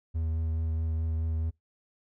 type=tone with vibrato; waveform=triangle; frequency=80.5 Hz; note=E2; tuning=41 cents flat; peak=-25 dBFS; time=0.14-1.51 s; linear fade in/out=20 ms; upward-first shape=triangle; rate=4.7 Hz; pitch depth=17 cents each way; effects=noise-tail reverb RT60 0.2 s tail -26 dB re dry